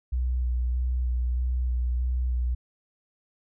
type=tone with vibrato; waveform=sine; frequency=61.74 Hz; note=B1; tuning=in tune; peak=-23 dBFS; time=0.12-2.55 s; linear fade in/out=10 ms; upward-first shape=square; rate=1.6 Hz; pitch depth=17 cents each way; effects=none